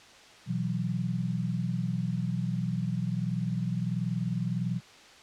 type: chord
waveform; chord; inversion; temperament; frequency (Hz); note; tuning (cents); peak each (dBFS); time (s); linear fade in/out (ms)
sine; B suspended fourth; none; equal; 123.47 / 164.81 / 185; B2 / E3 / F#3; 0 / 0 / 0; -32; 0.46-4.81; 50
effects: white hiss -52 dBFS RMS until 5.22 s + low-pass 5000 Hz 12 dB/octave